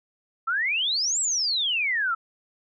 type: exponential two-way sweep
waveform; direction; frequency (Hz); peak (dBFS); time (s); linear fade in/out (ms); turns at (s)
sine; up then down; 1291 to 7902 to 1291; -22; 0.47-2.15; 10; 1.2
effects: none